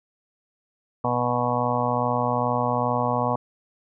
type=harmonic tone; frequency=122.4 Hz; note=B2; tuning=15 cents flat; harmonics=1 / 2 / 4 / 5 / 6 / 7 / 8 / 9; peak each=-29 / -29 / -29 / -29 / -29 / -29 / -29 / -29 dBFS; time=1.04-3.36 s; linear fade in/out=5 ms; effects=none